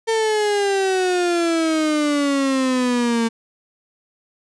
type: exponential sweep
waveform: 35% pulse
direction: down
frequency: 453.8 to 226.8 Hz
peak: -15 dBFS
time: 0.07-3.29 s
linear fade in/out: 20 ms
effects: resampled to 22050 Hz